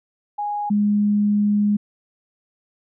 sine tone pair in turn, 827 / 206.8 Hz, G#5 / G#3, -8 / -7 cents, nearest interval 2 octaves, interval 2399 cents, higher first, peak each -22 / -15 dBFS, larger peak second, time 0.38-0.7 / 0.7-1.77 s, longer second, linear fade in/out 10 ms, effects none

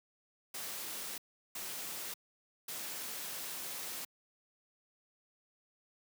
white noise bursts at uneven times, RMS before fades -42 dBFS, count 3, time 0.54-1.18 / 1.55-2.14 / 2.68-4.05 s, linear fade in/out 5 ms, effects high-pass 150 Hz 12 dB/octave

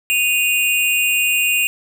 square tone pair together, 2489 / 2783 Hz, D#7 / F7, 0 / -7 cents, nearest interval major second, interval 193 cents, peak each -18 dBFS, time 0.1-1.67 s, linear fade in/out 0 ms, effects none

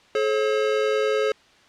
square tone pair together, 429 / 539 Hz, A4 / C#5, -44 / -49 cents, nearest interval major third, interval 395 cents, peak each -22 / -25 dBFS, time 0.15-1.32 s, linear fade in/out 2 ms, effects white hiss -54 dBFS RMS until 1.68 s + low-pass 4000 Hz 12 dB/octave

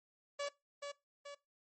sawtooth tone with echo, 571 Hz, D5, 49 cents flat, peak -33 dBFS, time 0.39-0.49 s, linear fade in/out 10 ms, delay 430 ms, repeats 2, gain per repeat -5 dB, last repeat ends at 1.35 s, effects noise-tail reverb RT60 0.2 s tail -18 dB re dry + MP3 32 kbps

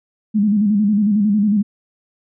sine tone with vibrato, 207.4 Hz, G#3, 2 cents flat, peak -12 dBFS, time 0.34-1.63 s, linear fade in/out 20 ms, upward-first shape square, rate 11 Hz, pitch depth 65 cents each way, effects none

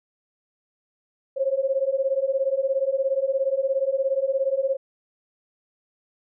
sine beating tone pair, 529 / 546 Hz, C5 / C#5, +19 / -26 cents, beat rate 17 Hz, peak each -24 / -23 dBFS, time 1.36-4.77 s, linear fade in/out 20 ms, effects none

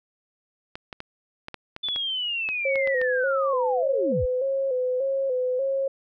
clicks, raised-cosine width 0.3 ms, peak -19 dBFS, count 12, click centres 0.755 / 0.928 / 1.004 / 1.484 / 1.543 / 1.764 / 1.886 / 1.961 / 2.489 / 2.757 / 2.874 / 3.015 s
sine linear sweep, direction down, 3520 to 32.7 Hz, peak -25 dBFS, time 1.83-4.26 s, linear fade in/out 10 ms
sine tone with vibrato, 523.3 Hz, C5, in tune, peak -22 dBFS, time 2.65-5.88 s, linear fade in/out 5 ms, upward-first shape square, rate 1.7 Hz, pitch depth 61 cents each way
effects none

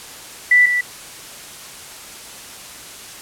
sine tone pair in turn, 1975.5 / 1966.6 Hz, B6 / B6, 0 / -8 cents, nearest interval unison, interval 8 cents, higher first, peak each -8 / -15 dBFS, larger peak first, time 0.51-0.66 / 0.66-0.81 s, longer neither, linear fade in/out 5 ms, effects white hiss -36 dBFS RMS until 3.21 s + low-pass 11000 Hz 12 dB/octave

